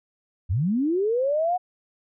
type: linear sweep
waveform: sine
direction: up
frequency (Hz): 73.9 to 740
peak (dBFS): -20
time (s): 0.49-1.58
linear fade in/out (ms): 20
effects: none